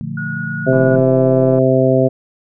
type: chord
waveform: sine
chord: Bb major seventh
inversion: none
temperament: equal with one note detuned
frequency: 116.54 / 146.83 / 174.61 / 221.8 Hz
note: Bb2 / D3 / F3 / A3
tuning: 0 / 0 / 0 / +14 cents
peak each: -30 / -25 / -27 / -27 dBFS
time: 0.01-1 s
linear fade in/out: 0 ms
type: tone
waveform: sine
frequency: 1451 Hz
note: F#6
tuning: 34 cents flat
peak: -23 dBFS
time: 0.17-0.96 s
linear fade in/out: 5 ms
type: harmonic tone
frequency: 130.81 Hz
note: C3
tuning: in tune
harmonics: 1 / 2 / 3 / 4 / 5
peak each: -16 / -16 / -16 / -16 / -16 dBFS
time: 0.66-2.09 s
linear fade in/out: 20 ms
type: click train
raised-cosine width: 1 ms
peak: -16 dBFS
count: 145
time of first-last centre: 0.73-1.587 s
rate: 168 Hz
effects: none